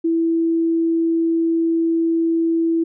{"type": "tone", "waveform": "sine", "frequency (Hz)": 330.2, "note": "E4", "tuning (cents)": 3, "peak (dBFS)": -15, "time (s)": [0.04, 2.84], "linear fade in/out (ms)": 10, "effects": []}